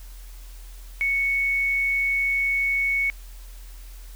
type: tone with quantisation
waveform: sine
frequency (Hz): 2217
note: C#7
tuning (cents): 0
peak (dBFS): -20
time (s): 1.01-3.1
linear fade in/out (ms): 0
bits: 8
effects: added 42 Hz sine -38 dBFS peak until 4.15 s + white hiss -51 dBFS RMS until 4.15 s